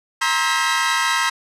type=tone cluster; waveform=sawtooth; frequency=936 / 1056 / 1295 / 1602 / 1945 Hz; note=A#5 / C6 / E6 / G6 / B6; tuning=+7 / +16 / -31 / +37 / -27 cents; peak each=-20 dBFS; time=0.21-1.3 s; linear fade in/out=10 ms; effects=low-pass 9000 Hz 12 dB/octave